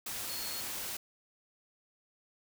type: tone in noise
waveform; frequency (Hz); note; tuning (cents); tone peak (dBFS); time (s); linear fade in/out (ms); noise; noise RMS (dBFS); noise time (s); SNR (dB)
sine; 4333; C#8; -40; -42; 0.29-0.61; 5; white; -39; 0.06-0.97; -6
effects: none